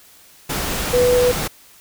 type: tone in noise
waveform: sine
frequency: 493.9 Hz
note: B4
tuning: in tune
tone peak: -12 dBFS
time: 0.93-1.32 s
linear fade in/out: 10 ms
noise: pink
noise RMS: -23 dBFS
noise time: 0.49-1.48 s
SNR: +8 dB
effects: white hiss -48 dBFS RMS until 1.8 s